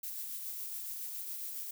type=noise with tremolo; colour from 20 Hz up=violet; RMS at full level=-40 dBFS; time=0.03-1.71 s; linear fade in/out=5 ms; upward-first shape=sine; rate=7.2 Hz; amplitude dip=25%; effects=none